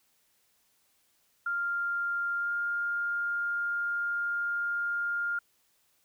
sine tone with pitch glide, 1396.9 to 1406.6 Hz, F6 to F6, 0 to +12 cents, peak -28 dBFS, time 1.46-5.39 s, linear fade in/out 5 ms, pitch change +12 cents, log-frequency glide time 2.38-2.51 s, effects white hiss -70 dBFS RMS until 6.04 s

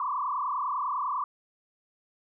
sine tone with frequency modulation, 1083 Hz, C#6, 41 cents flat, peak -27 dBFS, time 0-1.24 s, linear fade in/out 2 ms, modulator 30 Hz, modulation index 3.5, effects none

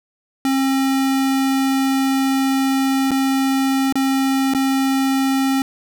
square tone with dropouts, 268.5 Hz, C4, 45 cents sharp, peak -16 dBFS, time 0.45-5.62 s, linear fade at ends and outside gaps 1 ms, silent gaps 3.108-3.115 / 3.925-3.955 / 4.537-4.548 s, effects none

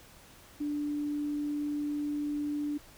sine tone, 293.7 Hz, D4, in tune, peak -30 dBFS, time 0.6-2.78 s, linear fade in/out 10 ms, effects pink hiss -55 dBFS RMS until 2.97 s

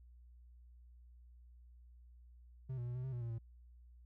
triangle tone with pitch steps, 130.4 / 120.8 / 121.9 / 126.3 / 131.8 / 121.3 / 116.9 / 114.3 Hz, C3 / B2 / B2 / B2 / C3 / B2 / A#2 / A#2, -5 / -38 / -22 / +39 / +13 / -31 / +5 / -34 cents, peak -37 dBFS, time 2.69-3.386 s, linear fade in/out 10 ms, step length 87 ms, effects added 60 Hz sine -57 dBFS peak until 4.05 s

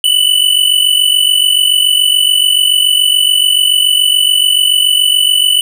square tone pair together, 2960 / 3007 Hz, F#7 / F#7, 0 / +27 cents, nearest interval unison, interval 27 cents, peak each -11 dBFS, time 0.04-5.61 s, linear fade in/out 2 ms, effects none

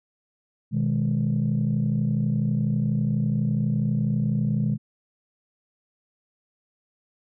sine chord, G# minor, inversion first, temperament equal, 123.47 / 155.56 / 207.7 Hz, B2 / D#3 / G#3, 0 / 0 / 0 cents, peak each -24 dBFS, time 0.71-4.78 s, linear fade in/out 50 ms, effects tanh soft clip ceiling -15 dBFS

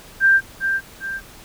sine tone with echo, 1580 Hz, G6, 13 cents sharp, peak -10 dBFS, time 0.2-0.41 s, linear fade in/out 50 ms, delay 400 ms, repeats 2, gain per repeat -7 dB, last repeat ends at 1.21 s, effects pink hiss -43 dBFS RMS until 1.44 s

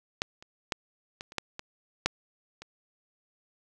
clicks, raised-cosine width 0.2 ms, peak -10 / -30 / -11 / -21 / -29 / -12 / -20 / -6 / -26 dBFS, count 9, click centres 0.219 / 0.425 / 0.722 / 1.209 / 1.321 / 1.383 / 1.594 / 2.06 / 2.62 s, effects none

